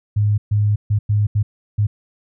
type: tone bursts at uneven times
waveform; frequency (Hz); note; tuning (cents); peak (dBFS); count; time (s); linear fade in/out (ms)
sine; 104.3; G#2; +8; -13; 6; 0.16-0.38 / 0.51-0.76 / 0.9-0.99 / 1.09-1.27 / 1.35-1.43 / 1.78-1.87; 10
effects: none